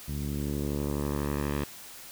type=tone with low-pass filter sweep; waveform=10% pulse; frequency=72.1 Hz; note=D2; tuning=31 cents flat; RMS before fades=-31 dBFS; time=0.08-1.64 s; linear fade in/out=5 ms; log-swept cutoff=160 to 3500 Hz; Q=0.84; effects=white hiss -46 dBFS RMS until 2.11 s